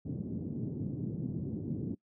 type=band-pass noise; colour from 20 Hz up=pink; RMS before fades=-37 dBFS; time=0.05-1.95 s; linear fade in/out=10 ms; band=110 to 310 Hz; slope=24 dB/octave; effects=noise-tail reverb RT60 0.1 s tail -23 dB re dry